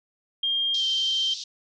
sine tone with pitch glide, 3211 to 3138 Hz, G7 to G7, +41 to +1 cents, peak -22 dBFS, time 0.43-1.34 s, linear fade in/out 5 ms, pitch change -40 cents, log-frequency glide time 0.75-0.84 s
pink band-pass noise, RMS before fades -36 dBFS, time 0.74-1.44 s, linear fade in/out 5 ms, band 3400 to 6000 Hz, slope 48 dB/octave
effects none

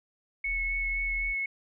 sine tone with vibrato, 2200 Hz, C#7, 14 cents flat, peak -28 dBFS, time 0.44-1.46 s, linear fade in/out 5 ms, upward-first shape sine, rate 3.9 Hz, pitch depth 10 cents each way
sine tone, 40.56 Hz, E1, 27 cents flat, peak -34 dBFS, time 0.45-1.35 s, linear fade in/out 50 ms
effects none

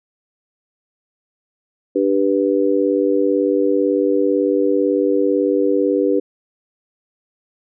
sine chord, G major, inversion second, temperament just, 294 / 392 / 490 Hz, D4 / G4 / B4, +2 / 0 / -14 cents, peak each -18 dBFS, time 1.95-6.2 s, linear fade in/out 10 ms, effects none

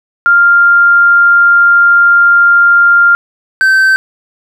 sine / triangle tone pair in turn, 1396.9 / 1546.8 Hz, F6 / G6, 0 / -24 cents, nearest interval major second, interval 176 cents, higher second, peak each -3 dBFS, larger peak neither, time 0.26-3.15 / 3.61-3.96 s, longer first, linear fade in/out 0 ms, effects none

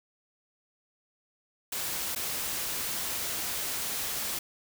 white noise with dropouts, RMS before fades -33 dBFS, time 1.72-4.39 s, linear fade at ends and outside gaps 5 ms, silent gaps 2.15-2.159 s, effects none

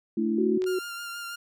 sine chord, A suspended fourth, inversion none, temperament equal with one note detuned, 220 / 293.7 / 334 Hz, A3 / D4 / E4, 0 / 0 / +23 cents, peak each -26 / -32 / -27 dBFS, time 0.17-0.58 s, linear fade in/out 5 ms
sine tone, 370 Hz, F#4, in tune, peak -24 dBFS, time 0.38-0.79 s, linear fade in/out 5 ms
clicks, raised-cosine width 0.2 ms, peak -24 dBFS, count 2, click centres 0.62 / 0.641 s
sawtooth tone with vibrato, 1396.9 Hz, F6, in tune, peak -31 dBFS, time 0.66-1.36 s, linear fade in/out 10 ms, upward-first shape sine, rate 6.2 Hz, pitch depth 19 cents each way
effects none

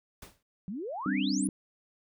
pink noise with exponential decay, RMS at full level -43 dBFS, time 0.22-0.43 s, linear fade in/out 5 ms, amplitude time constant 45 ms
sine exponential sweep, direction up, 174.61 to 10548 Hz, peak -34 dBFS, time 0.68-1.47 s, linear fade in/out 0 ms
sine chord, G suspended fourth, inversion none, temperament equal, 196 / 261.6 / 293.7 Hz, G3 / C4 / D4, 0 / 0 / 0 cents, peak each -31 dBFS, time 1.06-1.49 s, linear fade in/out 2 ms
effects none

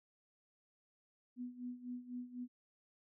sine tone with tremolo, 246.9 Hz, B3, in tune, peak -40 dBFS, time 1.36-2.48 s, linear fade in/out 50 ms, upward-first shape sine, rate 4 Hz, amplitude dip 80%, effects none

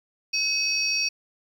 sine tone cluster, 2554 / 4574 / 5610 Hz, D#7 / D8 / F8, +45 / -47 / +7 cents, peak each -26 dBFS, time 0.33-1.09 s, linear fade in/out 10 ms, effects tanh soft clip ceiling -13 dBFS + 9-bit

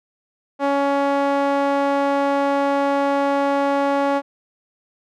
sawtooth tone with band-pass filter, 280 Hz, C#4, 18 cents sharp, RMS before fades -19 dBFS, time 0.59-4.22 s, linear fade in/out 50 ms, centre 740 Hz, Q 1.3, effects none

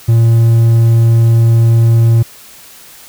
triangle tone, 115 Hz, A#2, 23 cents flat, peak -3 dBFS, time 0.08-2.23 s, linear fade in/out 10 ms, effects white hiss -37 dBFS RMS until 3.08 s

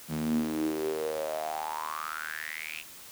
sawtooth tone with high-pass filter sweep, 77.78 Hz, D#2, in tune, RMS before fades -33 dBFS, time 0.08-2.84 s, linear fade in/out 50 ms, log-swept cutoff 180 to 2700 Hz, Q 9.3, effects white hiss -48 dBFS RMS until 3.11 s

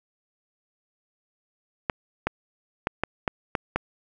clicks, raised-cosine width 0.5 ms, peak -8 dBFS, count 7, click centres 1.898 / 2.27 / 2.871 / 3.036 / 3.278 / 3.552 / 3.76 s, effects none

